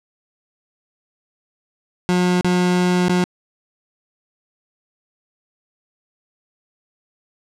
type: tone with dropouts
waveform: 30% pulse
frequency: 179.7 Hz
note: F3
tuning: 50 cents sharp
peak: -12 dBFS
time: 2.09-3.24 s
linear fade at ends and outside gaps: 0 ms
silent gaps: 2.41-2.446 / 3.083-3.095 s
effects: low-pass 8000 Hz 12 dB/octave